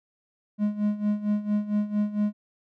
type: tone with tremolo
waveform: triangle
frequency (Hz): 208.5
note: G#3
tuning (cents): +7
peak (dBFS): -18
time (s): 0.58-2.33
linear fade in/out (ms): 50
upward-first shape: sine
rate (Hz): 4.4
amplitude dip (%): 80
effects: none